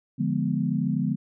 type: chord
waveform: sine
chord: D diminished seventh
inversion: none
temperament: equal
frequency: 146.83 / 174.61 / 207.7 / 246.9 Hz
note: D3 / F3 / Ab3 / Cb4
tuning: 0 / 0 / 0 / 0 cents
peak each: -28 dBFS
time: 0.18-1.16 s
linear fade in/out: 20 ms
effects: none